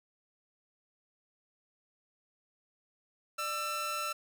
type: tone pair together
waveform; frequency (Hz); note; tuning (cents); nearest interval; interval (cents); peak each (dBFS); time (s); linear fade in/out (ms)
sawtooth; 597 / 1337.7; D5 / E6; +28 / +25; octave + major second; 1397; -38 / -30; 3.38-4.13; 10
effects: none